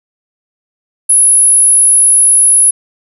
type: tone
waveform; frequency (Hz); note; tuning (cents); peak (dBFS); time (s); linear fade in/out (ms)
sine; 10548; E9; 0; -4; 1.09-2.71; 10
effects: none